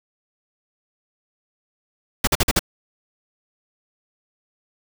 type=noise bursts; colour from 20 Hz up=pink; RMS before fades=-17 dBFS; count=5; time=2.24-2.593 s; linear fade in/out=5 ms; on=33 ms; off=47 ms; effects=none